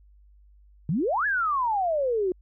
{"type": "exponential two-way sweep", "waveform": "sine", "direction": "up then down", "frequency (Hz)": [138.59, 1733, 353.2], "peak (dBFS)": -22, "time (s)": [0.89, 2.32], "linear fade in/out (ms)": 2, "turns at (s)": 1.26, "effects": ["added 50 Hz sine -52 dBFS peak until 2.41 s"]}